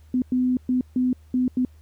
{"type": "tone bursts at uneven times", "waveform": "sine", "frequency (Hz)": 252.5, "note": "B3", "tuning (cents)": 39, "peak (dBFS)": -18, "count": 6, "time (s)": [[0.14, 0.22], [0.32, 0.57], [0.69, 0.81], [0.96, 1.13], [1.34, 1.48], [1.57, 1.65]], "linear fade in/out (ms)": 2, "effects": ["added 77 Hz sine -47 dBFS peak until 1.81 s", "pink hiss -63 dBFS RMS until 1.81 s"]}